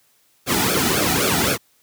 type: noise with flanger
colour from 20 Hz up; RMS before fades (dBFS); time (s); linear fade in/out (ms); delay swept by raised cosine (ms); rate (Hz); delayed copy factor
pink; -19; 0.46-1.58; 50; 1 to 1.9; 3.8; -0.9
effects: white hiss -60 dBFS RMS until 1.82 s + high-pass 60 Hz 12 dB/octave